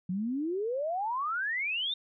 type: exponential sweep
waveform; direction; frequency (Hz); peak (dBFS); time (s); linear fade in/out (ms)
sine; up; 174.61 to 3703; -29; 0.09-1.94; 5
effects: none